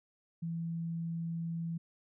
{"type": "tone", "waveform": "sine", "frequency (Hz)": 166.5, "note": "E3", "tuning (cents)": 18, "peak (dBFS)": -34, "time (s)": [0.42, 1.78], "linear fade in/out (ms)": 10, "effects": []}